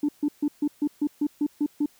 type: tone bursts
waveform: sine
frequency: 293.7 Hz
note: D4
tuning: in tune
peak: -19 dBFS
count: 10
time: 0.03-1.86 s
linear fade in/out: 5 ms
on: 57 ms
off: 140 ms
effects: tanh soft clip ceiling -17 dBFS + white hiss -59 dBFS RMS until 1.99 s

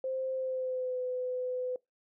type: tone with pitch glide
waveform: sine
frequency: 523.3 to 504 Hz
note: C5 to B4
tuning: 0 to +35 cents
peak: -31 dBFS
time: 0.04-1.76 s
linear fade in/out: 2 ms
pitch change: -65 cents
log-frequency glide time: 0.34-0.99 s
effects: noise-tail reverb RT60 0.2 s tail -24 dB re dry

